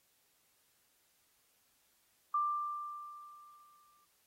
sine tone with exponential decay, 1184 Hz, D6, 14 cents sharp, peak -28 dBFS, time 2.34-4.05 s, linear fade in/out 5 ms, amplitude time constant 370 ms, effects white hiss -73 dBFS RMS until 4.26 s + AAC 48 kbps

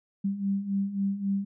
sine beating tone pair, 194.9 / 198.6 Hz, G3 / G3, -10 / +23 cents, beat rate 3.7 Hz, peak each -32 / -27 dBFS, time 0.24-1.45 s, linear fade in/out 10 ms, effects none

